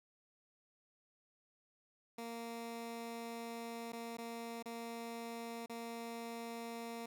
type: tone with dropouts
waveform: 15% pulse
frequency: 232 Hz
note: A#3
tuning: 8 cents flat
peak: -37 dBFS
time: 2.18-7.06 s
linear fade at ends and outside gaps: 5 ms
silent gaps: 3.922-3.93 / 4.171-4.183 / 4.626-4.657 / 5.661-5.695 s
effects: none